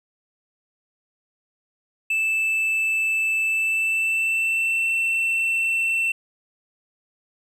triangle tone with pitch glide, 2637 to 2688 Hz, E7 to E7, 0 to +33 cents, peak -18 dBFS, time 2.1-6.12 s, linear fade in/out 5 ms, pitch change +33 cents, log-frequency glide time 3.45-4.91 s, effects none

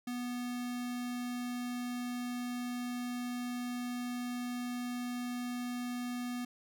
square tone with notch filter, 245.3 Hz, B3, 12 cents flat, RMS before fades -38 dBFS, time 0.07-6.45 s, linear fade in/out 5 ms, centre 590 Hz, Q 1.8, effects none

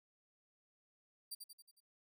15% pulse tone with echo, 4699 Hz, D8, in tune, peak -36 dBFS, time 1.31-1.35 s, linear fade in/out 10 ms, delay 91 ms, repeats 5, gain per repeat -5 dB, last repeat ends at 1.805 s, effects none

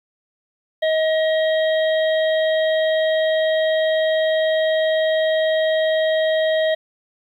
harmonic tone with a mistuned harmonic, 633 Hz, D#5, 30 cents sharp, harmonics 1 / 3 / 5 / 6, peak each -16 / -26 / -30 / -32 dBFS, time 0.82-6.75 s, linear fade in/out 10 ms, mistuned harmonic 5, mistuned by +33 cents, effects 9-bit

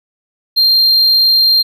triangle tone, 4186 Hz, C8, in tune, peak -6 dBFS, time 0.56-1.63 s, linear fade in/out 20 ms, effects none

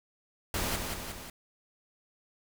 pink noise with echo, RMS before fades -32 dBFS, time 0.54-0.76 s, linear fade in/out 2 ms, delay 180 ms, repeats 3, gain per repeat -4 dB, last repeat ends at 1.3 s, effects none

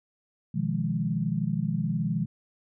sine chord, F half-diminished seventh, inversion second, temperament equal, 123.47 / 155.56 / 174.61 / 207.7 Hz, Cb3 / Eb3 / F3 / Ab3, 0 / 0 / 0 / 0 cents, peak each -33 / -29 / -30 / -31 dBFS, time 0.54-2.26 s, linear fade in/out 10 ms, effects none

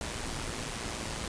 pink noise with amplitude modulation, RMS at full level -34 dBFS, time 0.01-1.28 s, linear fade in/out 2 ms, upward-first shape sine, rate 114 Hz, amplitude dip 55%, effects resampled to 22050 Hz

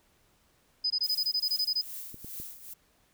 sine tone bursts, 5000 Hz, D#8, 8 cents sharp, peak -25 dBFS, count 12, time 0.84-1.816 s, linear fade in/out 10 ms, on 63 ms, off 20 ms
violet noise with tremolo, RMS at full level -39 dBFS, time 1.03-2.74 s, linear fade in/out 10 ms, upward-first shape triangle, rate 2.4 Hz, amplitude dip 80%
clicks, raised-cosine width 3 ms, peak -32 dBFS, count 3, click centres 2.144 / 2.246 / 2.4 s
effects pink hiss -67 dBFS RMS until 3.13 s

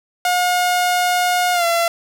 sawtooth tone with pitch glide, 718 to 678.9 Hz, F5 to F5, +48 to -49 cents, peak -11 dBFS, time 0.25-1.88 s, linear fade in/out 2 ms, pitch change -97 cents, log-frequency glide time 1.53-1.65 s, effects none

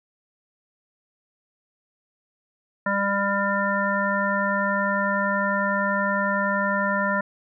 harmonic tone, 199.4 Hz, G3, 30 cents sharp, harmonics 1 / 3 / 5 / 7 / 9, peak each -27 / -27 / -27 / -27 / -27 dBFS, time 2.86-7.21 s, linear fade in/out 5 ms, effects none

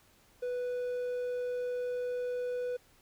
triangle tone, 493.9 Hz, B4, in tune, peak -30 dBFS, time 0.42-2.77 s, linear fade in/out 10 ms, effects pink hiss -64 dBFS RMS until 3.01 s

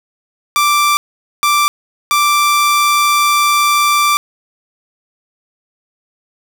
sawtooth tone bursts at uneven times, 1174.7 Hz, D6, in tune, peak -6 dBFS, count 3, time 0.56-0.97 / 1.43-1.68 / 2.11-4.17 s, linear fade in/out 0 ms, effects none

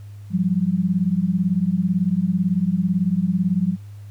sine beating tone pair, 174.61 / 192.61 Hz, F3 / G3, 0 / -30 cents, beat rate 18 Hz, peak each -20 dBFS, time 0.3-3.77 s, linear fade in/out 50 ms, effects added 102 Hz sine -35 dBFS peak until 4.1 s + pink hiss -57 dBFS RMS until 4.1 s

